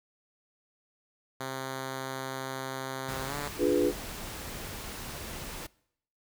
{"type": "tone with pitch glide", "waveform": "5% pulse", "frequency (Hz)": [132.5, 144.49], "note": ["C3", "D3"], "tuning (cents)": [22, -28], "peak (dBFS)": -23, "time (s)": [1.4, 3.48], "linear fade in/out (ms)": 5, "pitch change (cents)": 150, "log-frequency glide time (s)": [3.26, 3.34]}
{"type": "noise", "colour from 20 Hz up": "pink", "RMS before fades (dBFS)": -40, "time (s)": [3.08, 5.67], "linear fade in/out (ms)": 10}
{"type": "chord", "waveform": "sine", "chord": "D diminished seventh", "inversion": "none", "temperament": "equal", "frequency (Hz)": [293.7, 349.2, 415.3, 493.9], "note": ["D4", "F4", "Ab4", "Cb5"], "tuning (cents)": [0, 0, 0, 0], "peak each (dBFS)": -28, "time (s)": [3.58, 3.93], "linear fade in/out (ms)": 50}
{"effects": ["noise-tail reverb RT60 0.7 s tail -23 dB re dry"]}